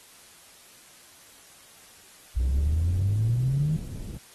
sine exponential sweep, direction up, 60 to 161 Hz, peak -21 dBFS, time 2.36-3.77 s, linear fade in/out 10 ms
pink low-pass noise, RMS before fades -37 dBFS, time 2.39-4.18 s, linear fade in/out 10 ms, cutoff 210 Hz, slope 12 dB/octave
effects white hiss -52 dBFS RMS until 4.34 s + AAC 32 kbps

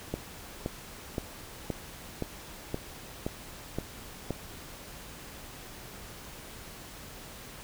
click train, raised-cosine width 2 ms, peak -17 dBFS, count 9, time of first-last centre 0.14-4.307 s, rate 1.92 Hz, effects pink hiss -46 dBFS RMS until 7.63 s

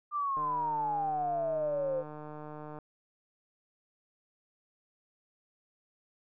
sine exponential sweep, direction down, 1200 to 508 Hz, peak -29 dBFS, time 0.11-2.04 s, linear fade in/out 50 ms
click train, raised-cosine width 1 ms, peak -31 dBFS, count 366, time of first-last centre 0.37-2.787 s, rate 151 Hz
effects none

